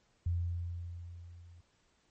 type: tone with level ramp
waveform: sine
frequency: 86.5 Hz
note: F2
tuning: 16 cents flat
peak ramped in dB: -28 to -53 dBFS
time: 0.26-1.61 s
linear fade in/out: 5 ms
effects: pink hiss -72 dBFS RMS until 2.1 s + MP3 32 kbps